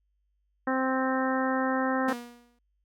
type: harmonic tone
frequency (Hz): 261.6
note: C4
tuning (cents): 0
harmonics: 1 / 2 / 3 / 4 / 5 / 6 / 7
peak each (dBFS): -28 / -31 / -33 / -34 / -35 / -36 / -36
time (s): 0.67-2.13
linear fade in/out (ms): 5
type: tone with exponential decay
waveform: sawtooth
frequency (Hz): 240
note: B3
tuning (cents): -49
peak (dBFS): -26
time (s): 2.08-2.59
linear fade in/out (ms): 5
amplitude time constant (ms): 110
effects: added 50 Hz sine -70 dBFS peak until 2.84 s